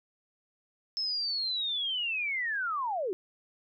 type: linear sweep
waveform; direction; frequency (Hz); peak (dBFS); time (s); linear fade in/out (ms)
sine; down; 5274 to 341.9; -29; 0.97-3.13; 0
effects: none